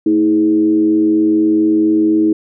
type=tone with frequency modulation; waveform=sine; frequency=320 Hz; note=D#4; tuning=49 cents sharp; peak=-9 dBFS; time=0.06-2.33 s; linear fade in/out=5 ms; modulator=95.8 Hz; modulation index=0.53; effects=none